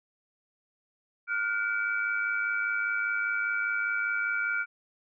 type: tone cluster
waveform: sine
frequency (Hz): 1411 / 1516 / 2300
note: F6 / F#6 / D7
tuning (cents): +17 / +42 / -37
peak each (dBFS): -28 / -35 / -33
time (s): 1.27-4.66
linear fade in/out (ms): 50
effects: none